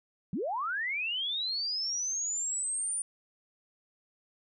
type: linear sweep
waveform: sine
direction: up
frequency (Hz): 146.83 to 9397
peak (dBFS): -30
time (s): 0.33-3.02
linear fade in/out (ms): 2
effects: none